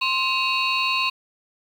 sine tone cluster, 1050 / 2533 / 2763 / 3842 / 4373 Hz, C6 / D#7 / F7 / B7 / C#8, +6 / +30 / -19 / -48 / -24 cents, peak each -24 / -25 / -25 / -28 / -28 dBFS, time 0.01-1.1 s, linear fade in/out 10 ms, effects tanh soft clip ceiling -11 dBFS + 8-bit

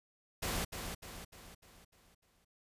pink noise with echo, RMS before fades -36 dBFS, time 0.42-0.65 s, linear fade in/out 10 ms, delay 300 ms, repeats 6, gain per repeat -6 dB, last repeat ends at 2.45 s, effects resampled to 32000 Hz

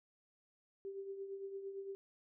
sine tone with tremolo, 392 Hz, G4, in tune, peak -40 dBFS, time 0.85-1.95 s, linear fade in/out 0 ms, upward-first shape triangle, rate 8.8 Hz, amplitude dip 60%, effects none

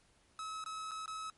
45% pulse tone with dropouts, 1287 Hz, E6, 42 cents flat, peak -40 dBFS, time 0.39-1.3 s, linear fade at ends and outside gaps 1 ms, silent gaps 0.64-0.661 / 0.911-0.916 / 1.059-1.078 s, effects pink hiss -69 dBFS RMS until 1.37 s + MP3 48 kbps

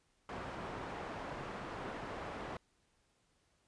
white low-pass noise, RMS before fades -44 dBFS, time 0.29-2.57 s, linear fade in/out 2 ms, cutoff 1100 Hz, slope 12 dB/octave, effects pink hiss -75 dBFS RMS until 3.67 s + resampled to 22050 Hz

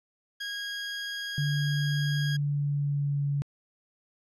20% pulse tone, 1639 Hz, G#6, 23 cents flat, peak -28 dBFS, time 0.4-2.37 s, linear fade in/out 10 ms
sine tone with pitch glide, 145.2 to 142.21 Hz, D3 to C#3, -19 to +45 cents, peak -25 dBFS, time 1.38-3.42 s, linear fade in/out 0 ms, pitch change -36 cents, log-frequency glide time 2.19-3.26 s
effects low-pass 8000 Hz 12 dB/octave

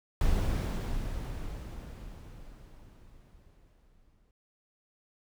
brown noise with exponential decay, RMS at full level -26 dBFS, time 0.21-4.31 s, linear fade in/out 1 ms, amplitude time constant 890 ms, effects none

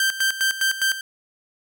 sawtooth tone with tremolo, 1568 Hz, G6, in tune, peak -14 dBFS, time 0-1.01 s, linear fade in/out 2 ms, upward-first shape square, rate 4.9 Hz, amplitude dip 75%, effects none

